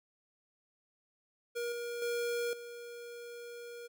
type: tone with level steps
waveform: square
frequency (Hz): 475.3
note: A#4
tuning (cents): +34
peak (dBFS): -35 / -38 / -33 / -45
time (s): 1.55-3.88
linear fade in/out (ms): 20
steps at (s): 1.72 / 2.02 / 2.53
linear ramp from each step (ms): 2
effects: none